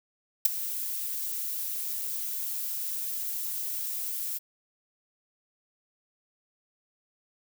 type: noise with ADSR envelope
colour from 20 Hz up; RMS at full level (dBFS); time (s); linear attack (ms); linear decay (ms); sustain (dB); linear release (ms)
violet; -17; 0.45-4.39; 5; 12; -16; 20
effects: none

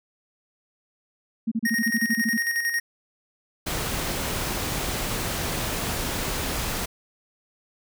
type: tone bursts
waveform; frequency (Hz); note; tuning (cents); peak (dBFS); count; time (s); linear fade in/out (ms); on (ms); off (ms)
sine; 225.5; A3; +43; -21; 12; 1.47-2.374; 10; 46; 32
type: tone with tremolo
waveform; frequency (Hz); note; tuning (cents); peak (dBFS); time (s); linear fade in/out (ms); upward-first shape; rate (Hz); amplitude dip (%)
square; 1864.7; A#6; 0; -22; 1.65-2.8; 5; square; 11; 50
type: noise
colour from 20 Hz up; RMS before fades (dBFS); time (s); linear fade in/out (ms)
pink; -28; 3.66-6.86; 10
effects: none

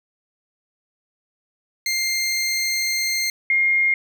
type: tone pair in turn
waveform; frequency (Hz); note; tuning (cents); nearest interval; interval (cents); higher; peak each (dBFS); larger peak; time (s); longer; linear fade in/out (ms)
20% pulse / sine; 2106 / 2130; C7 / C7; +11 / +30; unison; 19; second; -15; neither; 1.86-3.3 / 3.5-3.94; first; 2
effects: none

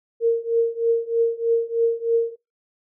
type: tone with tremolo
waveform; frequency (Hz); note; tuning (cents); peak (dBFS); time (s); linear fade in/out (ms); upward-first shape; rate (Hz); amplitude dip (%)
sine; 461.7; A#4; -17; -13; 0.2-2.36; 50; triangle; 3.2; 95
effects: noise-tail reverb RT60 0.2 s tail -20 dB re dry

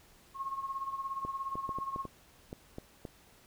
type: tone with tremolo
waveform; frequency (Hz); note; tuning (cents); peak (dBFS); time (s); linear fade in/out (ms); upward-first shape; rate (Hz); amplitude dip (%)
sine; 1084; C#6; -39; -32; 0.34-2.07; 50; sine; 17; 70
type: clicks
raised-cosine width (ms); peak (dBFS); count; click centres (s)
2; -27; 9; 1.25 / 1.555 / 1.692 / 1.786 / 1.961 / 2.053 / 2.529 / 2.784 / 3.052
effects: pink hiss -61 dBFS RMS until 3.46 s

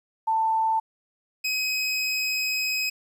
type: tone pair in turn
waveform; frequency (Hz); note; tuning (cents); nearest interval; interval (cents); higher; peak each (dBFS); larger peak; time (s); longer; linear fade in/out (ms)
sine / 25% pulse; 889 / 2531; A5 / D#7; +18 / +29; octave + tritone; 1811; second; -20; neither; 0.27-0.8 / 1.44-2.9; second; 10
effects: resampled to 32000 Hz + 10-bit

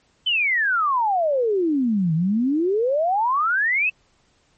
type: exponential two-way sweep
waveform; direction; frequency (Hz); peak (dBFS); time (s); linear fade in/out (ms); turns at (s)
sine; down then up; 3104 to 154.7 to 2677; -17; 0.26-3.9; 10; 2.14
effects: pink hiss -62 dBFS RMS until 4.57 s + MP3 32 kbps

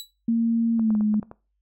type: tone with exponential decay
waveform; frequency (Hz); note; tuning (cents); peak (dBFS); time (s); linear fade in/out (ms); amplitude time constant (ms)
sawtooth; 3933; B7; -8; -28; 0-0.11; 0; 22
type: tone with pitch glide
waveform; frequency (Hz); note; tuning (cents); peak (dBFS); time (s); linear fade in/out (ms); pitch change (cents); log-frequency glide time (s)
sine; 230 to 212.1; A#3 to G#3; -23 to +37; -18; 0.28-1.2; 5; -140; 0.75-0.97
type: clicks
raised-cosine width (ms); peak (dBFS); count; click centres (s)
1; -25; 7; 0.795 / 0.905 / 0.951 / 1.009 / 1.142 / 1.229 / 1.314
effects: noise-tail reverb RT60 0.3 s tail -20 dB re dry + added 50 Hz sine -70 dBFS peak until 1.61 s

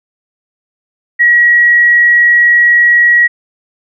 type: tone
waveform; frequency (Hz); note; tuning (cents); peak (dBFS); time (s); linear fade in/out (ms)
sine; 1912; A#6; +43; -4; 1.19-3.28; 20
effects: none

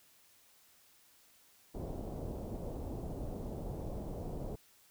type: low-pass noise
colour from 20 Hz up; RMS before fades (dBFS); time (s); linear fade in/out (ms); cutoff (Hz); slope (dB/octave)
pink; -41; 1.74-4.56; 10; 690; 24
effects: white hiss -65 dBFS RMS until 4.9 s

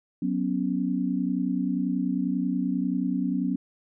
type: chord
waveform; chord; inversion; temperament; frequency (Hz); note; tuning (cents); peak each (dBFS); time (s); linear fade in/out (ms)
sine; F# suspended fourth; none; equal; 185 / 246.9 / 277.2; F#3 / B3 / C#4; 0 / 0 / 0; -28; 0.22-3.56; 5
effects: none

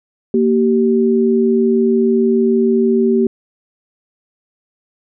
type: tone pair together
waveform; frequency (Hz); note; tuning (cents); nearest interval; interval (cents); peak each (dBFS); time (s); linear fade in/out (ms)
sine; 232.5 / 386; A#3 / G4; -4 / -27; major sixth; 877; -13; 0.34-3.27; 2
effects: none

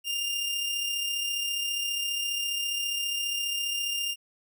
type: tone with amplitude modulation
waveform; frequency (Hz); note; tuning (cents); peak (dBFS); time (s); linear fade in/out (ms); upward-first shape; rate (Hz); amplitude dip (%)
sawtooth; 2802; F7; +5; -23; 0.04-4.16; 50; sine; 34.8; 35
effects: none

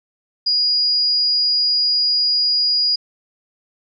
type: tone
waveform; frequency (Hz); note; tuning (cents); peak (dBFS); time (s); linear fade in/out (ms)
sine; 4884; D#8; -33; -14; 0.46-2.96; 10
effects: none

